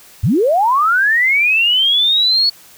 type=linear sweep; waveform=sine; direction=up; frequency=75 to 4435 Hz; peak=-10 dBFS; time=0.23-2.5 s; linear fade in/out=10 ms; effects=white hiss -43 dBFS RMS until 2.77 s